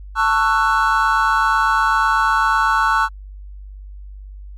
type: chord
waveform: triangle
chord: F# minor seventh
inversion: first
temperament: just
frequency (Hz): 888 / 1110 / 1332 / 1480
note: A5 / C#6 / E6 / F#6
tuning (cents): +16 / +2 / +18 / 0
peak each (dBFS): -17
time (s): 0.15-3.09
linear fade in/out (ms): 50
effects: added 49 Hz sine -32 dBFS peak until 4.57 s + MP3 64 kbps